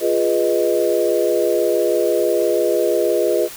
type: chord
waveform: sine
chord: F half-diminished seventh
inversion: none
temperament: equal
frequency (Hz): 349.2 / 415.3 / 493.9 / 622.3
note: F4 / Ab4 / Cb5 / Eb5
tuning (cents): 0 / 0 / 0 / 0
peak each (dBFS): -20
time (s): 0-3.49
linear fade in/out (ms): 50
effects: white hiss -35 dBFS RMS until 3.56 s